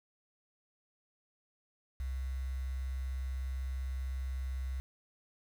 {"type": "tone with quantisation", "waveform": "sine", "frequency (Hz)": 65.41, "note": "C2", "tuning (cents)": 0, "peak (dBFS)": -34, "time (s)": [2, 4.8], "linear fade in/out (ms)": 0, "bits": 9, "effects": []}